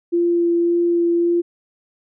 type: tone with vibrato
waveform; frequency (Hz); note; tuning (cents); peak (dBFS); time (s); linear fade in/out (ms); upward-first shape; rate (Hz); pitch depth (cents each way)
sine; 343.2; F4; -30; -14; 0.12-1.42; 20; sine; 1.8; 9
effects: none